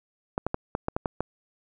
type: clicks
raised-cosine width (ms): 1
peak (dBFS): -12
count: 8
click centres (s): 0.379 / 0.466 / 0.544 / 0.751 / 0.884 / 0.965 / 1.058 / 1.206
effects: none